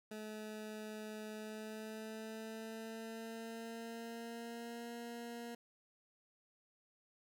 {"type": "tone with pitch glide", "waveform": "20% pulse", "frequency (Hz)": [215, 235.8], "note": ["A3", "A#3"], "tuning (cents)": [-40, 20], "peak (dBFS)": -40, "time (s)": [0.11, 5.55], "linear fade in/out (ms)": 5, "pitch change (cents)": 160, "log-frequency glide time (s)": [1.34, 4.93], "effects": []}